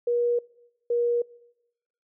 sine tone pair in turn, 479.1 / 476.6 Hz, A#4 / A#4, +47 / +38 cents, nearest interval unison, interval 9 cents, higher first, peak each -21 dBFS, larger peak neither, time 0.07-0.39 / 0.9-1.22 s, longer neither, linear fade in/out 5 ms, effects noise-tail reverb RT60 0.9 s tail -23 dB re dry

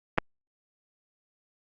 clicks, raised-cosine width 0.5 ms, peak -13 / -6 dBFS, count 2, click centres 0.178 / 0.184 s, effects Opus 48 kbps

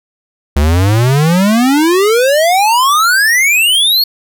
square exponential sweep, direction up, 69.2 to 4435 Hz, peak -8 dBFS, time 0.56-4.04 s, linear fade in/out 5 ms, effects none

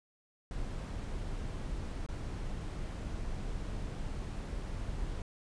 brown noise with dropouts, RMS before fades -38 dBFS, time 0.51-5.22 s, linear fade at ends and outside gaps 1 ms, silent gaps 2.064-2.087 s, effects resampled to 22050 Hz

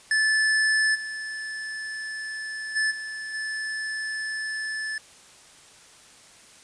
square tone with level steps, 1743 Hz, A6, 17 cents flat, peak -20 / -32 / -22 / -33 / -29 dBFS, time 0.11-4.98 s, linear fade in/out 2 ms, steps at 0.94 / 2.75 / 2.9 / 3.33 s, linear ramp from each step 20 ms, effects white hiss -51 dBFS RMS until 6.63 s + resampled to 22050 Hz

